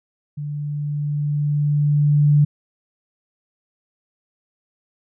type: tone with level ramp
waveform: sine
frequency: 146.83 Hz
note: D3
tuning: in tune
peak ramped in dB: -25 to -10 dBFS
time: 0.37-2.45 s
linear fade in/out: 10 ms
effects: none